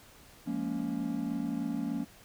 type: chord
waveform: triangle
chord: Bb minor seventh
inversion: second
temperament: just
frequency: 174.81 / 209.8 / 233.1 / 279.7 Hz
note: F3 / Ab3 / Bb3 / Db4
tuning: +2 / +18 / 0 / +16 cents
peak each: -37 / -37 / -33 / -33 dBFS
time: 0.46-2.05 s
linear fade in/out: 20 ms
effects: pink hiss -56 dBFS RMS until 2.24 s